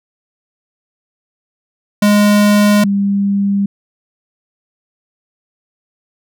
square / sine tone pair in turn, 206.8 / 199.43 Hz, G#3 / G3, -7 / +30 cents, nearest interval minor second, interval 63 cents, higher first, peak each -8 / -11 dBFS, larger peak first, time 2.02-2.84 / 2.84-3.66 s, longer neither, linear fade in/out 5 ms, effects none

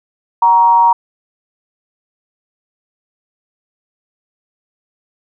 sine tone with frequency modulation, 940 Hz, A#5, 14 cents sharp, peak -6 dBFS, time 0.42-0.93 s, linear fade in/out 5 ms, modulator 186 Hz, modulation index 0.38, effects none

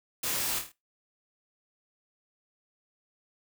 white noise with echo, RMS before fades -32 dBFS, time 0.23-0.59 s, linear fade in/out 5 ms, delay 26 ms, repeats 5, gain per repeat -5 dB, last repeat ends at 0.72 s, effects noise-tail reverb RT60 0.2 s tail -18 dB re dry

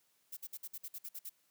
violet noise bursts, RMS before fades -44 dBFS, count 10, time 0.32-1.296 s, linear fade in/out 10 ms, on 49 ms, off 54 ms, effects white hiss -74 dBFS RMS until 1.5 s + high-pass 100 Hz 12 dB/octave

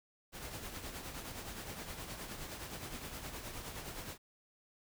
pink noise with tremolo, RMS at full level -43 dBFS, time 0.32-4.18 s, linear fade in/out 50 ms, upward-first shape triangle, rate 9.6 Hz, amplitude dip 55%, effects none

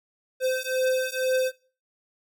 square beating tone pair, 515 / 517.1 Hz, C5 / C5, -28 / -20 cents, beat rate 2.1 Hz, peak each -27 dBFS, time 0.4-1.52 s, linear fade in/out 50 ms, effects noise-tail reverb RT60 0.4 s tail -22 dB re dry

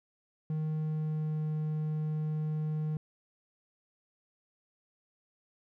triangle tone with pitch glide, 155.5 to 154.16 Hz, D#3 to D#3, -1 to -16 cents, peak -28 dBFS, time 0.5-2.97 s, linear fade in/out 2 ms, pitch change -15 cents, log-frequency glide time 0.73-1.5 s, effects none

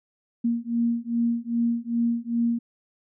sine beating tone pair, 233.1 / 235.6 Hz, A#3 / A#3, 0 / +19 cents, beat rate 2.5 Hz, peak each -25 dBFS, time 0.44-2.59 s, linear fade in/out 10 ms, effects none

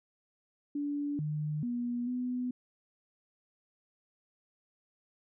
sine tone with pitch steps, 288.9 / 151.1 / 241.3 / 249.2 Hz, D4 / D3 / B3 / B3, -28 / +50 / -40 / +16 cents, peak -31 dBFS, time 0.75-2.51 s, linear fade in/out 5 ms, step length 440 ms, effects none

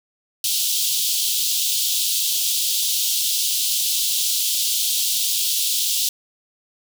pink high-pass noise, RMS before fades -21 dBFS, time 0.44-6.09 s, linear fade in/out 2 ms, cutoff 3100 Hz, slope 48 dB/octave, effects none

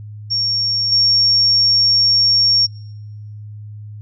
sine tone with level steps, 5520 Hz, F8, 21 cents flat, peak -15 / -10 dBFS, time 0.3-2.67 s, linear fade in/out 20 ms, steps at 0.92 s, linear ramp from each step 2 ms, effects noise-tail reverb RT60 1.0 s tail -26 dB re dry + added 105 Hz sine -30 dBFS peak until 4.01 s

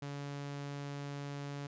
sawtooth tone, 142.3 Hz, C#3, 46 cents sharp, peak -36 dBFS, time 0.02-1.67 s, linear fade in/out 5 ms, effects resampled to 16000 Hz

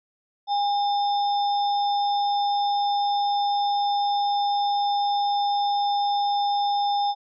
sine tone with sample-and-hold, 812 Hz, G#5, 39 cents flat, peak -20 dBFS, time 0.47-7.15 s, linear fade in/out 50 ms, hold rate 4410 Hz, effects resampled to 16000 Hz

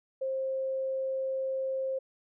sine tone, 530 Hz, C5, 22 cents sharp, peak -29 dBFS, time 0.21-1.99 s, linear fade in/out 10 ms, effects none

